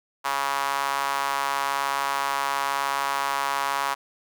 sawtooth tone with high-pass filter, 139 Hz, C#3, 5 cents sharp, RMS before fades -26 dBFS, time 0.24-3.95 s, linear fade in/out 20 ms, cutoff 1000 Hz, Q 3.1, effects none

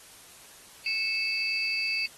sine tone cluster, 2198 / 2623 / 4528 / 4769 Hz, C#7 / E7 / C#8 / D8, -15 / -9 / +36 / +26 cents, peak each -36 / -28 / -35 / -34 dBFS, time 0.86-2.06 s, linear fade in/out 2 ms, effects white hiss -51 dBFS RMS until 2.17 s + AAC 32 kbps

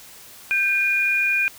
sine tone pair together, 1568 / 2435 Hz, G6 / D#7, 0 / -38 cents, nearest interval minor sixth, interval 762 cents, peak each -25 / -18 dBFS, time 0.51-1.48 s, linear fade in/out 0 ms, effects white hiss -44 dBFS RMS until 1.58 s

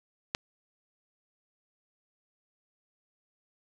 click, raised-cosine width 0.2 ms, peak -11 dBFS, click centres 0.349 s, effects none

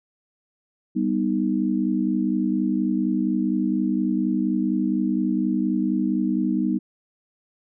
sine chord, G augmented, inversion none, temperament equal, 196 / 246.9 / 311.1 Hz, G3 / B3 / D#4, 0 / 0 / 0 cents, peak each -24 dBFS, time 0.95-6.79 s, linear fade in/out 20 ms, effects none

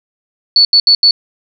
sine tone bursts at uneven times, 4449 Hz, C#8, 5 cents sharp, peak -4 dBFS, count 4, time 0.56-0.65 / 0.73-0.8 / 0.87-0.95 / 1.03-1.11 s, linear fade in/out 2 ms, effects none

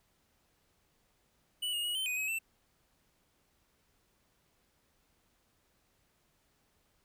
square tone with pitch steps, 2959 / 2857 / 2907 / 3087 / 2492 / 2550 / 2672 Hz, F#7 / F7 / F#7 / G7 / D#7 / D#7 / E7, -1 / +39 / -31 / -27 / +2 / +42 / +23 cents, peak -33 dBFS, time 1.62-2.39 s, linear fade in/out 10 ms, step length 110 ms, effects pink hiss -73 dBFS RMS until 7.04 s

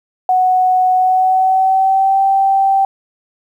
sine tone with pitch glide, 740 to 779 Hz, F#5 to G5, 0 to -11 cents, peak -9 dBFS, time 0.29-2.85 s, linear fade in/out 2 ms, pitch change +89 cents, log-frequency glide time 0.95-2.21 s, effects 8-bit

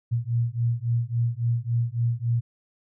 sine beating tone pair, 116.2 / 119.8 Hz, A#2 / A#2, -5 / +48 cents, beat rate 3.6 Hz, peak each -25 dBFS, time 0.11-2.41 s, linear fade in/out 20 ms, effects none

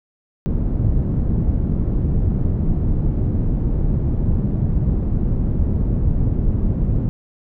pink low-pass noise, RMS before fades -18 dBFS, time 0.46-7.09 s, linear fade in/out 0 ms, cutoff 200 Hz, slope 12 dB/octave, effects none

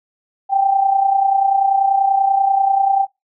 sine tone with amplitude modulation, 784 Hz, G5, in tune, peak -9 dBFS, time 0.49-3.07 s, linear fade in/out 50 ms, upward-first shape sine, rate 30.3 Hz, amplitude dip 60%, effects noise-tail reverb RT60 0.2 s tail -23 dB re dry

